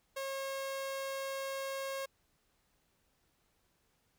sawtooth tone, 542 Hz, C#5, 39 cents flat, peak -33 dBFS, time 0.16-2.06 s, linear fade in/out 10 ms, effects pink hiss -75 dBFS RMS until 4.18 s

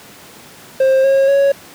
triangle tone with pitch steps, 530 / 542.7 / 555.7 Hz, C5 / C#5 / C#5, +22 / -37 / +4 cents, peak -7 dBFS, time 0.8-1.52 s, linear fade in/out 5 ms, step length 240 ms, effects pink hiss -39 dBFS RMS until 1.74 s + high-pass 150 Hz 12 dB/octave

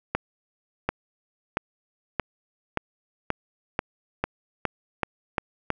accelerating click train, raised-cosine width 0.5 ms, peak -8 dBFS, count 12, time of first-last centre 0.15-5.703 s, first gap 740 ms, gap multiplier 0.92, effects none

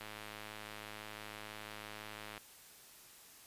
click train, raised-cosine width 0.3 ms, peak -30 dBFS, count 252, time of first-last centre 0.01-2.378 s, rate 106 Hz, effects white hiss -58 dBFS RMS until 3.46 s + resampled to 32000 Hz

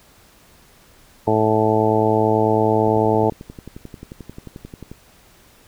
harmonic tone, 109.1 Hz, A2, 14 cents flat, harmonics 1 / 2 / 3 / 4 / 5 / 6 / 7 / 8, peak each -23 / -24 / -22 / -19 / -25 / -23 / -25 / -22 dBFS, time 1.27-3.3 s, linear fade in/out 5 ms
click train, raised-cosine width 3 ms, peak -21 dBFS, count 24, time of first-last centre 2.88-4.915 s, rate 11.3 Hz
effects pink hiss -51 dBFS RMS until 5.67 s

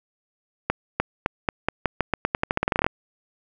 accelerating click train, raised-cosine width 0.5 ms, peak -5 dBFS, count 21, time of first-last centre 0.7-2.865 s, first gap 300 ms, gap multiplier 0.87, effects none

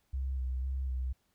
sine tone with vibrato, 65 Hz, C2, 11 cents flat, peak -31 dBFS, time 0.13-1.13 s, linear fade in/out 10 ms, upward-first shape square, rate 2 Hz, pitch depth 30 cents each way, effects pink hiss -75 dBFS RMS until 1.34 s

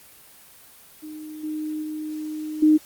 sine tone with level steps, 307.7 Hz, D#4, 19 cents flat, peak -34 / -26 / -28 / -12 dBFS, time 1.02-2.78 s, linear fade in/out 20 ms, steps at 1.43 / 1.82 / 2.62 s, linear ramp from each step 10 ms, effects white hiss -49 dBFS RMS until 2.85 s + Opus 32 kbps

